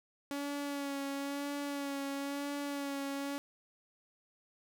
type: tone with vibrato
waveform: sawtooth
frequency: 281.6 Hz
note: C#4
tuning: 27 cents sharp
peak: -32 dBFS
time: 0.31-3.38 s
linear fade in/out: 0 ms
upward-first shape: sine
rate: 1 Hz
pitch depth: 27 cents each way
effects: none